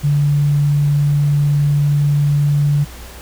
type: tone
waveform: sine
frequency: 145 Hz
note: D3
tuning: 22 cents flat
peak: -11 dBFS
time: 0.03-2.85 s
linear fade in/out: 20 ms
effects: added 60 Hz sine -35 dBFS peak until 3.21 s + pink hiss -37 dBFS RMS until 3.21 s